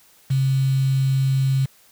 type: tone with quantisation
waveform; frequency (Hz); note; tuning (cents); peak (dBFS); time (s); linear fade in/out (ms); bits
sine; 133.9; C3; +40; -16; 0.3-1.66; 10; 6
effects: white hiss -54 dBFS RMS until 1.91 s